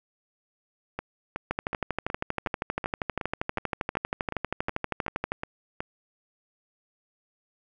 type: two click trains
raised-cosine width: 0.5 ms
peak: -12 / -16 dBFS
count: 49 / 14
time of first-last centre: 1.51-5.32 / 0.99-5.805 s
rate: 12.6 / 2.7 Hz
effects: none